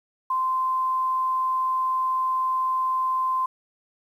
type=tone; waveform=sine; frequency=1038 Hz; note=C6; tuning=14 cents flat; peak=-21 dBFS; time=0.3-3.46 s; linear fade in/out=5 ms; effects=9-bit